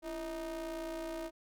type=ring-modulated tone; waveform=square; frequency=152.8 Hz; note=D#3; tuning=31 cents flat; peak=-36 dBFS; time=0.02-1.31 s; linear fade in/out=50 ms; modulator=488 Hz; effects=none